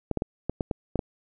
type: clicks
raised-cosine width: 2 ms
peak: -13 dBFS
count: 8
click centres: 0.113 / 0.173 / 0.221 / 0.496 / 0.608 / 0.712 / 0.957 / 0.992 s
effects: none